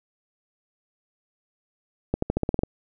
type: accelerating click train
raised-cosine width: 2 ms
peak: -9 dBFS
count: 9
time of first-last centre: 2.14-2.634 s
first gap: 84 ms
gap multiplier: 0.91
effects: none